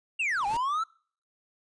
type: linear two-way sweep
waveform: triangle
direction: down then up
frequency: 2832 to 784 to 1355 Hz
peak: -24 dBFS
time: 0.19-0.84 s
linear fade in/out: 10 ms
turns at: 0.46 s
type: noise with exponential growth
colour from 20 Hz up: pink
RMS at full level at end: -37 dBFS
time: 0.2-0.57 s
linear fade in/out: 5 ms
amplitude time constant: 80 ms
effects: noise-tail reverb RT60 0.5 s tail -26 dB re dry + resampled to 22050 Hz